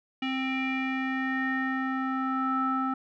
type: tone with low-pass filter sweep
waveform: square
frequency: 263.2 Hz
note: C4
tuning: 10 cents sharp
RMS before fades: -29 dBFS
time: 0.22-2.94 s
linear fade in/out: 5 ms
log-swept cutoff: 2700 to 1200 Hz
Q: 6.8
effects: none